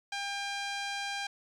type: tone with low-pass filter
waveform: 5% pulse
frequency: 800 Hz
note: G5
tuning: 35 cents sharp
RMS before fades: -36 dBFS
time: 0.12-1.27 s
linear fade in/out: 5 ms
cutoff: 4100 Hz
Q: 0.51
effects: 10-bit